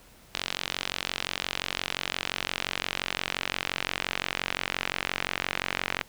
sawtooth tone with band-pass filter sweep, 45.75 Hz, F#1, 19 cents flat, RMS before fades -33 dBFS, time 0.34-6.03 s, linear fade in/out 0 ms, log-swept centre 3500 to 2300 Hz, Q 1.5, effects pink hiss -55 dBFS RMS until 6.08 s

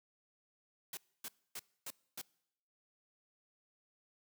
white noise bursts, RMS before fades -44 dBFS, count 5, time 0.93-2.215 s, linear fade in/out 2 ms, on 41 ms, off 270 ms, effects noise-tail reverb RT60 0.8 s tail -24 dB re dry + high-pass 100 Hz 12 dB/octave

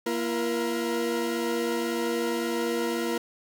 40% pulse tone cluster, 235.8 / 339.6 / 473.4 Hz, A#3 / F4 / A#4, +20 / -48 / +27 cents, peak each -31 / -29 / -29 dBFS, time 0.06-3.18 s, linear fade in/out 5 ms, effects none

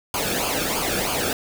pink noise with flanger, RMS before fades -24 dBFS, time 0.14-1.33 s, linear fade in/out 2 ms, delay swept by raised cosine 0.52 to 1.03 ms, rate 3.1 Hz, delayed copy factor -0.7, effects none

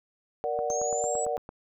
sine chord, Bb augmented, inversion none, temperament equal with one note detuned, 468.3 / 587.3 / 740 Hz, Bb4 / D5 / F#5, +8 / 0 / 0 cents, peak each -31 dBFS, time 0.44-1.37 s, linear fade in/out 0 ms
click train, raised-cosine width 1 ms, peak -26 dBFS, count 9, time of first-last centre 0.59-1.491 s, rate 8.88 Hz
sine linear sweep, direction up, 6300 to 7900 Hz, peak -32 dBFS, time 0.7-1.25 s, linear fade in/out 0 ms
effects none

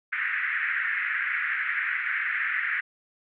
white band-pass noise, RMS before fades -28 dBFS, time 0.12-2.81 s, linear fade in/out 10 ms, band 1500 to 2100 Hz, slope 48 dB/octave, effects none

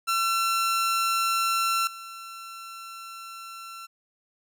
sawtooth tone with level steps, 1350 Hz, E6, 41 cents sharp, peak -19 / -35 dBFS, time 0.07-3.87 s, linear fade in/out 20 ms, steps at 1.87 s, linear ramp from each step 2 ms, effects none

